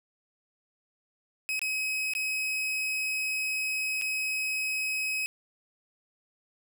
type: tone with dropouts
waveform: 40% pulse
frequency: 2544 Hz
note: D#7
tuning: 38 cents sharp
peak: -27 dBFS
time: 1.49-5.26 s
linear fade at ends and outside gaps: 0 ms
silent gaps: 1.593-1.616 / 2.136-2.151 / 4.014-4.02 s
effects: none